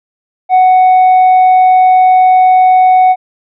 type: tone with tanh clipping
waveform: sine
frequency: 742 Hz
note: F#5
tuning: 5 cents sharp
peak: -4 dBFS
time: 0.49-3.16 s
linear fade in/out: 50 ms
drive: 2 dB
effects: none